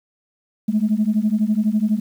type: beating tone pair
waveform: sine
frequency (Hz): 207.7 / 219.7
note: G#3 / A3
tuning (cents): 0 / -2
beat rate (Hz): 12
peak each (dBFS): -18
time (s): 0.68-2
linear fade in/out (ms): 10
effects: tanh soft clip ceiling -9 dBFS + 8-bit